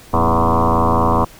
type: tone with frequency modulation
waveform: sine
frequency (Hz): 493.9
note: B4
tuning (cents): 0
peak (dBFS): -11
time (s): 0.13-1.25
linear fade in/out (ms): 10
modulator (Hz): 84.6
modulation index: 7.7
effects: pink hiss -42 dBFS RMS until 1.39 s